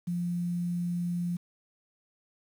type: tone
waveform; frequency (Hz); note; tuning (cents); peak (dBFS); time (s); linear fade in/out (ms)
sine; 174.61; F3; 0; -28; 0.07-1.37; 10
effects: 9-bit